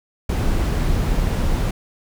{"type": "noise", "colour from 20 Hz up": "brown", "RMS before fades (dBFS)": -19, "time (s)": [0.29, 1.71], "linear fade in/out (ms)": 5, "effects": []}